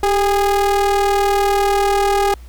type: ring-modulated tone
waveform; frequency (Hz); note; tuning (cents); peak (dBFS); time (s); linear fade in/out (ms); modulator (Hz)
square; 207.7; G#3; 0; -11; 0.03-2.34; 2; 603
effects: added 60 Hz sine -34 dBFS peak until 2.48 s + pink hiss -50 dBFS RMS until 2.48 s